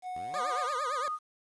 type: tone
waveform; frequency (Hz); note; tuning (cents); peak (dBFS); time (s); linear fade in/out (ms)
triangle; 734; F#5; -14; -33; 0.02-0.68; 50
type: exponential sweep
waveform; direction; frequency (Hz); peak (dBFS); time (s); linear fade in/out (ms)
10% pulse; up; 68.7 to 1046.5; -40; 0.15-0.74; 10
type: tone with vibrato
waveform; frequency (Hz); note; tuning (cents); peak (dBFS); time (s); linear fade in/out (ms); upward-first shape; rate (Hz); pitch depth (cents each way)
20% pulse; 536; C5; +42; -30; 0.34-1.08; 0; triangle; 8.8; 230
type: tone with pitch glide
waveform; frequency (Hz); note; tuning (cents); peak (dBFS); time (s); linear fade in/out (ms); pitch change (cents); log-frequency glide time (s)
sine; 1221 to 1234.5; D#6 to D#6; -33 to -14; -31; 0.34-1.19; 50; +19; 0.55-0.9
effects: resampled to 22050 Hz + 10-bit